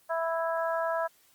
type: harmonic tone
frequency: 329.6 Hz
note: E4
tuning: in tune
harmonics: 2 / 3 / 4 / 5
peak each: -29 / -33 / -35 / -37 dBFS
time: 0.09-1.08 s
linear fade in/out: 20 ms
effects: white hiss -63 dBFS RMS until 1.34 s + Opus 24 kbps